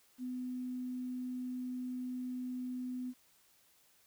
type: tone with quantisation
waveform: sine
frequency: 251.6 Hz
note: B3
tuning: 32 cents sharp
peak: -37 dBFS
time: 0.18-3.14 s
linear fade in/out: 50 ms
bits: 11
effects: white hiss -68 dBFS RMS until 4.06 s